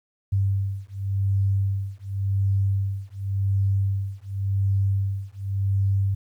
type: beating tone pair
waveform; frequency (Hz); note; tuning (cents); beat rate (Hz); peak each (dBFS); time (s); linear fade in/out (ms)
sine; 97.7 / 98.6; G2 / G2; -5 / +11; 0.9; -24; 0.32-6.15; 10
effects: 10-bit